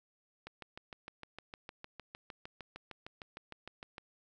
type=click train; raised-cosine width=0.3 ms; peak=-29 dBFS; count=24; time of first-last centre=0.47-3.981 s; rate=6.55 Hz; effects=none